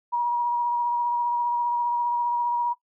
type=tone with vibrato; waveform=sine; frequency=957 Hz; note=A#5; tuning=45 cents sharp; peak=-21 dBFS; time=0.12-2.74 s; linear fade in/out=20 ms; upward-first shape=sine; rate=15 Hz; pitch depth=13 cents each way; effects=noise-tail reverb RT60 0.1 s tail -18 dB re dry